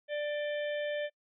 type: harmonic tone with a mistuned harmonic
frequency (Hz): 590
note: D5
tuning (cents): +8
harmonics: 1 / 3 / 4 / 5 / 6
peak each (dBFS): -32 / -41 / -47 / -47 / -50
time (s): 0.08-1.1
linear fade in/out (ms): 50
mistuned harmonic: 5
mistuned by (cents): +73
effects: noise-tail reverb RT60 0.1 s tail -26 dB re dry